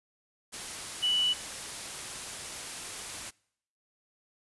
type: tone in noise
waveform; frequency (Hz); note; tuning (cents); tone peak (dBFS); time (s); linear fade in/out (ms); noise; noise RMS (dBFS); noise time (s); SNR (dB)
sine; 2960; F#7; 0; -24; 1.02-1.34; 20; white; -39; 0.52-3.31; +12
effects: noise-tail reverb RT60 0.7 s tail -25 dB re dry + resampled to 24000 Hz